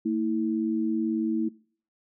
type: tone pair together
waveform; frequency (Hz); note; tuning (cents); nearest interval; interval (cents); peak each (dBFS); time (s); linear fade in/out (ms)
sine; 225.7 / 323.9; A3 / E4; +44 / -30; tritone; 626; -26; 0.05-1.49; 10
effects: noise-tail reverb RT60 0.5 s tail -22 dB re dry